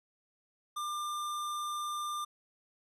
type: tone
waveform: square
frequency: 1196 Hz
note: D6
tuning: 31 cents sharp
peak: -35 dBFS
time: 0.76-2.25 s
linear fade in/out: 10 ms
effects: resampled to 32000 Hz